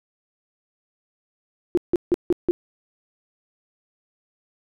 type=tone bursts; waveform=sine; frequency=350.4 Hz; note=F4; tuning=6 cents sharp; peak=-14 dBFS; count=5; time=1.75-2.51 s; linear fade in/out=0 ms; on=24 ms; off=160 ms; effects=none